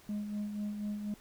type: tone with tremolo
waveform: sine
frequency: 208 Hz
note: G#3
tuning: 3 cents sharp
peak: -30 dBFS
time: 0.09-1.14 s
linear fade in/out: 2 ms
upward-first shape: sine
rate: 4.1 Hz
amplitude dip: 55%
effects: tanh soft clip ceiling -32 dBFS + pink hiss -59 dBFS RMS until 1.2 s